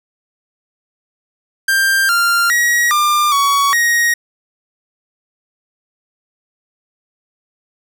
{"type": "tone with pitch steps", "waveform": "45% pulse", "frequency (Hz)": [1585, 1390, 1905, 1196, 1124, 1880], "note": ["G6", "F6", "A#6", "D6", "C#6", "A#6"], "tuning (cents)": [19, -9, 37, 31, 24, 14], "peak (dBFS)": -11, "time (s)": [1.68, 4.14], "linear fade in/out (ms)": 5, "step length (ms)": 410, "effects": []}